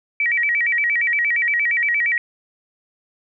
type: tone with vibrato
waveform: sine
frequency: 2093 Hz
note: C7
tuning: in tune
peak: -16 dBFS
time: 0.2-2.18 s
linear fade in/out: 2 ms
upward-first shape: square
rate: 8.6 Hz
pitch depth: 170 cents each way
effects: none